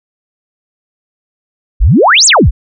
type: exponential two-way sweep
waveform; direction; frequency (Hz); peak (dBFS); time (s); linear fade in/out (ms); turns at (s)
sine; up then down; 37.03 to 8372 to 37.75; -3; 1.8-2.51; 20; 2.26
effects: none